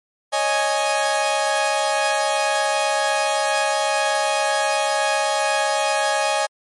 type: chord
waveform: sawtooth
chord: C# suspended second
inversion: none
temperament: equal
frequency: 554.4 / 622.3 / 830.6 Hz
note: C#5 / D#5 / G#5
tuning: 0 / 0 / 0 cents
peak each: -21 / -19 / -17 dBFS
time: 0.32-6.47 s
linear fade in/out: 20 ms
effects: MP3 48 kbps